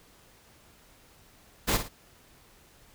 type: noise with echo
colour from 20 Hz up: pink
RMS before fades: -25 dBFS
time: 1.67-1.78 s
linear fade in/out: 20 ms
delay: 55 ms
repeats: 2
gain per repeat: -9 dB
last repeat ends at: 1.89 s
effects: pink hiss -58 dBFS RMS until 2.94 s